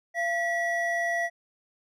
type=tone pair together; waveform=triangle; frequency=685 / 1937.5 Hz; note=F5 / B6; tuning=-34 / -34 cents; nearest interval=octave + tritone; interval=1800 cents; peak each=-26 dBFS; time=0.14-1.3 s; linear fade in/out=50 ms; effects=none